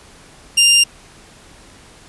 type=tone; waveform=20% pulse; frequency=2794 Hz; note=F7; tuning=in tune; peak=-4 dBFS; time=0.57-0.84 s; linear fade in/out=10 ms; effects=pink hiss -44 dBFS RMS until 2.08 s + resampled to 24000 Hz